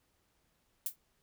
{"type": "noise with exponential decay", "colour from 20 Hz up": "violet", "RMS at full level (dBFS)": -30, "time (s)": [0.86, 0.96], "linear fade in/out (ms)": 2, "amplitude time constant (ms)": 20, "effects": ["pink hiss -75 dBFS RMS until 1.22 s"]}